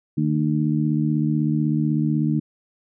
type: harmonic tone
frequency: 76.1 Hz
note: D#2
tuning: 38 cents flat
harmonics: 2 / 3 / 4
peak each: -21 / -23 / -24 dBFS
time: 0.17-2.4 s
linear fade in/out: 10 ms
effects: none